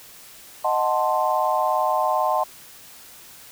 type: chord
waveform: sine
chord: D# diminished seventh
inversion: none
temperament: equal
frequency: 622.3 / 740 / 880 / 1046.5 Hz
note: D#5 / F#5 / A5 / C6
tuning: 0 / 0 / 0 / 0 cents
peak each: -24 dBFS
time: 0.64-2.44 s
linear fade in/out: 10 ms
effects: white hiss -45 dBFS RMS until 3.51 s